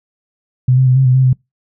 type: tone with pitch steps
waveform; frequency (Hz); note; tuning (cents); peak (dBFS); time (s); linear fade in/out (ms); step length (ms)
sine; 127.1 / 130.7 / 127.4 / 133.3 / 127.1 / 131.2 / 128.6; C3 / C3 / C3 / C3 / C3 / C3 / C3; -50 / -1 / -46 / +33 / -50 / +5 / -30; -7; 0.68-1.331; 5; 93
effects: noise-tail reverb RT60 0.2 s tail -26 dB re dry